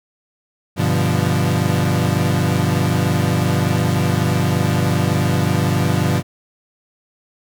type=chord; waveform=35% pulse; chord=G dominant seventh; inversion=none; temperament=equal; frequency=98 / 123.47 / 146.83 / 174.61 Hz; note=G2 / B2 / D3 / F3; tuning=0 / 0 / 0 / 0 cents; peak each=-19 dBFS; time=0.76-6.23 s; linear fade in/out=50 ms; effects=none